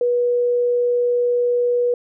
sine tone, 485.7 Hz, B4, 29 cents flat, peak -15 dBFS, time 0.01-1.94 s, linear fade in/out 2 ms, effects none

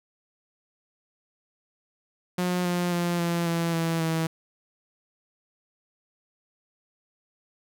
sawtooth tone with pitch steps, 179.5 / 176.52 / 173.59 / 170.7 / 167.87 / 165.08 / 162.34 Hz, F3 / F3 / F3 / F3 / E3 / E3 / E3, +48 / +19 / -10 / -39 / +32 / +3 / -26 cents, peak -20 dBFS, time 2.38-4.27 s, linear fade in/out 5 ms, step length 270 ms, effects none

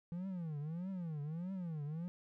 triangle tone with vibrato, 166.9 Hz, E3, 22 cents sharp, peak -37 dBFS, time 0.12-2.08 s, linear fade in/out 0 ms, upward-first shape triangle, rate 1.6 Hz, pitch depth 280 cents each way, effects none

